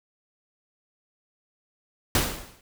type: noise with exponential decay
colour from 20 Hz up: pink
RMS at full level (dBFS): -19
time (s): 2.15-2.61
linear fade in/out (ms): 2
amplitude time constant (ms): 100
effects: none